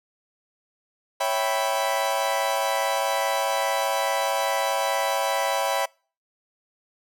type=chord; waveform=40% pulse; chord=C# half-diminished seventh; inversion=none; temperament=equal; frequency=554.4 / 659.3 / 784 / 987.8 Hz; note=C#5 / E5 / G5 / B5; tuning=0 / 0 / 0 / 0 cents; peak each=-27 dBFS; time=1.2-5.86 s; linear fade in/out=10 ms; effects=noise-tail reverb RT60 0.4 s tail -26 dB re dry